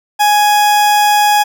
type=tone; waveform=40% pulse; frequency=833 Hz; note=G#5; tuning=5 cents sharp; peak=-7 dBFS; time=0.19-1.44 s; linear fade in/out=20 ms; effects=none